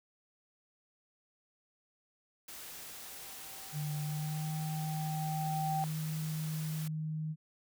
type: tone with exponential growth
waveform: sine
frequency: 776 Hz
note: G5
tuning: 18 cents flat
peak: -31 dBFS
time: 2.48-5.84 s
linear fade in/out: 0 ms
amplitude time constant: 730 ms
type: noise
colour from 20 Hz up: white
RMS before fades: -47 dBFS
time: 2.48-6.88 s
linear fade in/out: 5 ms
type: tone with pitch glide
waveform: sine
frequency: 149.2 to 155.99 Hz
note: D3 to D#3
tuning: +28 to +5 cents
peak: -34 dBFS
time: 3.72-7.36 s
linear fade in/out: 50 ms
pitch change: +77 cents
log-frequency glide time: 4.04-4.52 s
effects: none